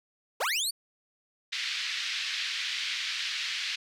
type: linear sweep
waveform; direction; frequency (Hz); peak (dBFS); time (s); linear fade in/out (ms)
25% pulse; up; 358.5 to 4697; -23; 0.4-0.71; 10
type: band-pass noise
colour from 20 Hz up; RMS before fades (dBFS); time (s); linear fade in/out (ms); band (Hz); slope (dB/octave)
white; -33; 1.52-3.76; 10; 1800 to 4400; 24
effects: none